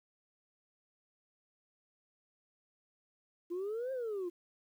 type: exponential two-way sweep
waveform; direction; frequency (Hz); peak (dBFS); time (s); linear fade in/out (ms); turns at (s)
sine; up then down; 338.6 to 538 to 338.6; -33; 3.5-4.3; 20; 3.92
effects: tanh soft clip ceiling -33 dBFS + 11-bit